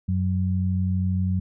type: tone pair together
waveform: sine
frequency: 92.5 / 185 Hz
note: F#2 / F#3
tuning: 0 / 0 cents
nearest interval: octave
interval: 1200 cents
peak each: -22 / -25 dBFS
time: 0.08-1.4 s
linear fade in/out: 10 ms
effects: none